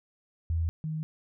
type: tone pair in turn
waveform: sine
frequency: 82.41 / 156.7 Hz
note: E2 / D#3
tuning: 0 / +13 cents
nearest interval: major seventh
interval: 1113 cents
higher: second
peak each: -25 / -30 dBFS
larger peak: first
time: 0.5-0.69 / 0.84-1.03 s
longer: neither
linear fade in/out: 0 ms
effects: none